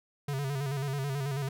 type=tone with vibrato; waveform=square; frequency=138.59 Hz; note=C#3; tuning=in tune; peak=-31 dBFS; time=0.28-1.49 s; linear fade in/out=5 ms; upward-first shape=square; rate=9.2 Hz; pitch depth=62 cents each way; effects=none